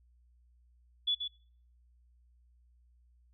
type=tone with echo; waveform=sine; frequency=3426 Hz; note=A7; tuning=47 cents flat; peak=-27 dBFS; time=1.07-1.15 s; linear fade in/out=10 ms; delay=130 ms; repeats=1; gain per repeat=-7 dB; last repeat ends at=1.28 s; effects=noise-tail reverb RT60 0.5 s tail -21 dB re dry + added 60 Hz sine -62 dBFS peak until 3.33 s